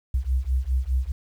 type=beating tone pair; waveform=sine; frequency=62.1 / 67 Hz; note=B1 / C2; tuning=+10 / +42 cents; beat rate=4.9 Hz; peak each=-24 dBFS; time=0.14-1.12 s; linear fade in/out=5 ms; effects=9-bit